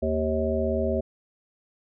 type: harmonic tone with a mistuned harmonic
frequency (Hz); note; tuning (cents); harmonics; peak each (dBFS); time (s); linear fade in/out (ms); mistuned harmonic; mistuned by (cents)
77.6; D#2; -4; 1 / 3 / 5 / 7 / 8; -29 / -29 / -29 / -29 / -29; 0.02-1.01; 10; 8; +50
effects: none